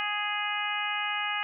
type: harmonic tone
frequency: 415.3 Hz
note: G#4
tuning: in tune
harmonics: 2 / 3 / 4 / 5 / 6 / 7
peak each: -35 / -35 / -35 / -35 / -35 / -35 dBFS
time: 0-1.43 s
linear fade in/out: 0 ms
effects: none